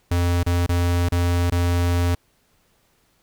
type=tone with dropouts; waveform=square; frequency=87.31 Hz; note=F2; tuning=in tune; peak=-18 dBFS; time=0.11-2.15 s; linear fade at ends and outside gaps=5 ms; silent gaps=0.432-0.463 / 0.664-0.691 / 1.088-1.12 / 1.501-1.52 s; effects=pink hiss -63 dBFS RMS until 3.22 s